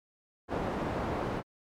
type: low-pass noise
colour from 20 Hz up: white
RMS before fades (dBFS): -33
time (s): 0.48-1.43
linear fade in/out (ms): 50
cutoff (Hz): 710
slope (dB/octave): 12
effects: MP3 96 kbps